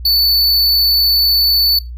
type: tone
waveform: square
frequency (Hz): 4484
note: C#8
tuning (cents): +19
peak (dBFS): -10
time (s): 0.05-1.79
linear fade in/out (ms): 5
effects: noise-tail reverb RT60 0.2 s tail -19 dB re dry + added 60 Hz sine -25 dBFS peak until 1.97 s